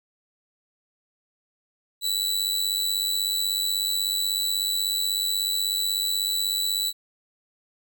sawtooth tone with amplitude modulation, 3951 Hz, B7, in tune, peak -17 dBFS, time 2.01-6.93 s, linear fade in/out 50 ms, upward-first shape sine, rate 96.3 Hz, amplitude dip 70%, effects none

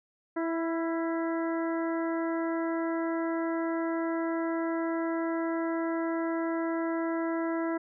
harmonic tone with a mistuned harmonic, 329.6 Hz, E4, in tune, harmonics 1 / 2 / 3 / 4 / 5 / 6, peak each -29 / -35 / -39 / -41 / -43 / -45 dBFS, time 0.36-7.78 s, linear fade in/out 10 ms, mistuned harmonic 4, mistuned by +26 cents, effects none

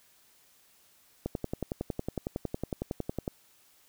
click train, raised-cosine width 2 ms, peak -18 dBFS, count 23, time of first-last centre 1.26-3.278 s, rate 10.9 Hz, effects white hiss -63 dBFS RMS until 3.88 s

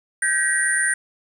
sine tone cluster, 1546 / 1673 / 1909 / 9080 Hz, G6 / G#6 / A#6 / C#9, -24 / +12 / +41 / +41 cents, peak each -23 / -28 / -22 / -22 dBFS, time 0.22-0.94 s, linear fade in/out 5 ms, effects 8-bit

